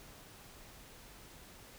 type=silence; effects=pink hiss -55 dBFS RMS until 1.78 s